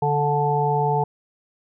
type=harmonic tone; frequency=146.1 Hz; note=D3; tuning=9 cents flat; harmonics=1 / 3 / 5 / 6; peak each=-23 / -24 / -25 / -22 dBFS; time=0.02-1.04 s; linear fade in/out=5 ms; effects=none